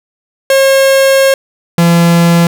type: tone pair in turn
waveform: 45% pulse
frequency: 540 / 170.09 Hz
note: C#5 / F3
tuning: -45 / -45 cents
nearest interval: octave + minor sixth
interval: 2000 cents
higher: first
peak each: -5 dBFS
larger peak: neither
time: 0.5-1.34 / 1.78-2.47 s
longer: first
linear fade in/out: 2 ms
effects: none